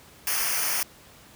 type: noise with comb filter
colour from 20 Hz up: white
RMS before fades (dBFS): -26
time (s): 0.27-0.83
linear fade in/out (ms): 2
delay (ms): 0.26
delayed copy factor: -0.8
effects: pink hiss -51 dBFS RMS until 1.35 s + high-pass 60 Hz 12 dB/octave